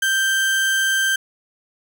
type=tone; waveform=35% pulse; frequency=1568 Hz; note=G6; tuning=in tune; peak=-15 dBFS; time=0.02-1.16 s; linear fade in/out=5 ms; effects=none